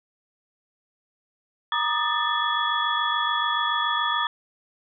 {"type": "tone cluster", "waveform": "sine", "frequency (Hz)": [946, 1200, 1247, 1773, 3371], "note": ["A#5", "D6", "D#6", "A6", "G#7"], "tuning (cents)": [25, 37, 3, 13, 25], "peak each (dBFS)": -28, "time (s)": [1.72, 4.27], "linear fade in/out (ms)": 2, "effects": []}